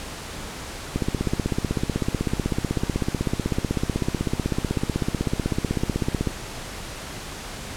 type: click train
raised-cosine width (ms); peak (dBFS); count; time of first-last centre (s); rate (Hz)
3; -9; 86; 0.96-6.272; 16
effects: pink hiss -35 dBFS RMS until 7.76 s + low-pass 10000 Hz 12 dB/octave